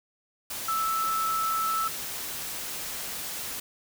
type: tone in noise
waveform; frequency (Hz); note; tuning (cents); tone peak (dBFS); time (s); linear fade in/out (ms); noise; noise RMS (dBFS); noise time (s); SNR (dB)
sine; 1314; E6; -6; -25; 0.68-1.88; 5; white; -35; 0.5-3.6; +7
effects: none